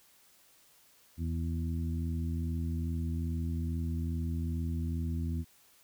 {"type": "harmonic tone with a mistuned harmonic", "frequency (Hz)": 82.41, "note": "E2", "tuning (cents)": 0, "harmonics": [1, 2, 3, 4], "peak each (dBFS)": [-32, -38, -39, -48], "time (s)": [1.17, 5.45], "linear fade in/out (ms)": 50, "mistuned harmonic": 4, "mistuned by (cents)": 18, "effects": ["white hiss -63 dBFS RMS until 5.83 s"]}